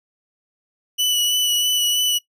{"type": "tone with vibrato", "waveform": "sawtooth", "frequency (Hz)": 2960, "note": "F#7", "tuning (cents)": 0, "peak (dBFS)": -14, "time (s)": [0.98, 2.19], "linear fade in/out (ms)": 20, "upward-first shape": "sine", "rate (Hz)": 3.1, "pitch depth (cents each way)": 17, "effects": ["noise-tail reverb RT60 0.1 s tail -17 dB re dry"]}